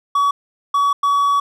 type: tone bursts at uneven times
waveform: triangle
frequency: 1133 Hz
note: C#6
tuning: 37 cents sharp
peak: -11 dBFS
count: 3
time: 0.15-0.31 / 0.74-0.93 / 1.03-1.4 s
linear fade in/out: 5 ms
effects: none